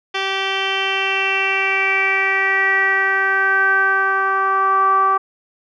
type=tone with low-pass filter sweep; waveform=10% pulse; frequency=387.3 Hz; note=G4; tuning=21 cents flat; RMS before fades=-17 dBFS; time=0.14-5.18 s; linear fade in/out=10 ms; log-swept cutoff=3600 to 1100 Hz; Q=6.4; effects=none